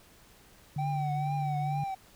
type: tone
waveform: sine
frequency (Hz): 145.9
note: D3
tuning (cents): -11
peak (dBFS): -30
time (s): 0.76-1.84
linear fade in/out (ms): 5
type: tone with vibrato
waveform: triangle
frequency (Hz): 769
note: G5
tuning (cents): -33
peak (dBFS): -30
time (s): 0.78-1.95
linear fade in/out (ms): 10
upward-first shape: triangle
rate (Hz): 2.2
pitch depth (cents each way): 82
effects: pink hiss -58 dBFS RMS until 2.15 s